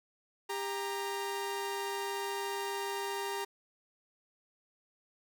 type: tone pair together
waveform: sawtooth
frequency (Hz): 397.9 / 933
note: G4 / A#5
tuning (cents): +26 / +1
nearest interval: octave + minor third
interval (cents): 1475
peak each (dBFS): -33 / -34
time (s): 0.49-3.45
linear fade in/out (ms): 10
effects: none